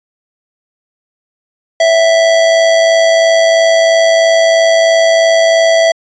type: tone with amplitude modulation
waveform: square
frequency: 659.3 Hz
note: E5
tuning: in tune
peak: -5 dBFS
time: 1.8-5.92 s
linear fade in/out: 5 ms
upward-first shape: sine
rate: 103 Hz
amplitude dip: 40%
effects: resampled to 16000 Hz